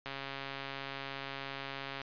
click train, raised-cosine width 0.3 ms, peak -24 dBFS, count 269, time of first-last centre 0.06-2.016 s, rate 137 Hz, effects resampled to 11025 Hz

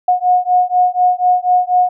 sine beating tone pair, 723 / 727.1 Hz, F#5 / F#5, -40 / -30 cents, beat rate 4.1 Hz, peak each -13 dBFS, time 0.08-1.89 s, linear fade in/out 5 ms, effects none

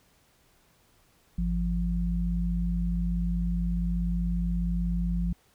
sine tone pair together, 52.36 / 173.6 Hz, G#1 / F3, +15 / -10 cents, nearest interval octave + major sixth, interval 2075 cents, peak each -27 / -28 dBFS, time 1.38-5.33 s, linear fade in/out 5 ms, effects pink hiss -64 dBFS RMS until 5.54 s

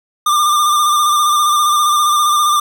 square tone with vibrato, 1195 Hz, D6, 30 cents sharp, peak -11 dBFS, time 0.26-2.6 s, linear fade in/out 5 ms, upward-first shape square, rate 15 Hz, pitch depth 27 cents each way, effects none

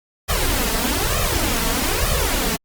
pink noise with flanger, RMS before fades -20 dBFS, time 0.28-2.57 s, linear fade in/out 20 ms, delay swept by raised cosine 1.6 to 4.5 ms, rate 1.1 Hz, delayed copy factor +0.9, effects Opus 48 kbps

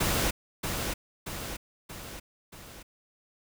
pink noise with echo, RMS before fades -27 dBFS, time 0-0.31 s, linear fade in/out 10 ms, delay 630 ms, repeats 4, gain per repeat -5 dB, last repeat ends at 2.83 s, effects none

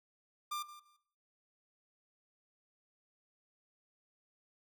45% pulse tone with echo, 1192 Hz, D6, 25 cents sharp, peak -36 dBFS, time 0.51-0.63 s, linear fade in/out 10 ms, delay 170 ms, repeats 2, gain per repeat -15 dB, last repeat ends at 0.97 s, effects noise-tail reverb RT60 0.6 s tail -18 dB re dry

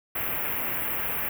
white band-stop noise, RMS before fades -29 dBFS, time 0.15-1.29 s, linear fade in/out 5 ms, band 2800 to 12000 Hz, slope 48 dB/octave, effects none

